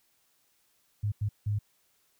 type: tone bursts at uneven times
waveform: sine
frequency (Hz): 103.83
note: G#2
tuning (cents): 0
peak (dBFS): -26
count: 3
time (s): 1.03-1.12 / 1.21-1.29 / 1.46-1.59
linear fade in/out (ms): 10
effects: white hiss -70 dBFS RMS until 2.19 s